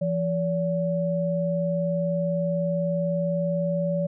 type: tone pair together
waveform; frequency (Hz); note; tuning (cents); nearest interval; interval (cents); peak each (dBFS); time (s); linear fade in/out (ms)
sine; 170.06 / 572; F3 / D5; -46 / -46; octave + major sixth; 2100; -25; 0.01-4.07; 10
effects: none